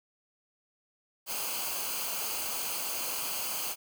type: noise with comb filter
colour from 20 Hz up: white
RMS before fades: -34 dBFS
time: 1.26-3.76 s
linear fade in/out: 50 ms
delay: 0.54 ms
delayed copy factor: -0.65
effects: none